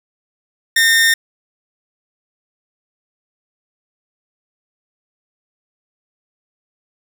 sawtooth tone with amplitude modulation, 1826 Hz, A#6, 36 cents flat, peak -5 dBFS, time 0.76-1.14 s, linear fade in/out 5 ms, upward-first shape sine, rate 243 Hz, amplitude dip 35%, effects none

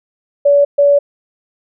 sine tone bursts at uneven times, 571 Hz, D5, 49 cents flat, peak -6 dBFS, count 2, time 0.45-0.65 / 0.78-0.99 s, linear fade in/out 10 ms, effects none

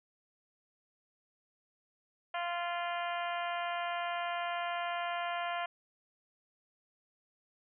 harmonic tone with a mistuned harmonic, 346.8 Hz, F4, 12 cents flat, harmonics 2 / 3 / 4 / 5 / 6 / 7 / 8 / 9, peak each -36 / -40 / -42 / -44 / -46 / -47 / -48 / -49 dBFS, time 2.34-5.66 s, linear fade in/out 5 ms, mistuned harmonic 8, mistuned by +26 cents, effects none

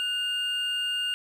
triangle tone pair together, 1482.6 / 2819 Hz, F#6 / F7, +3 / +16 cents, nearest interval major seventh, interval 1113 cents, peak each -33 / -25 dBFS, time 0-1.14 s, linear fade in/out 0 ms, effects none

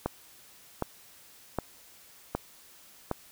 click train, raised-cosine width 1 ms, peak -14 dBFS, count 5, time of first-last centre 0.06-3.113 s, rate 1.31 Hz, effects white hiss -55 dBFS RMS until 3.31 s

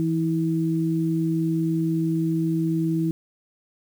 sine tone pair together, 164.2 / 323.6 Hz, E3 / E4, -6 / -32 cents, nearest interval octave, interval 1174 cents, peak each -23 dBFS, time 0-3.11 s, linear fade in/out 0 ms, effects 8-bit

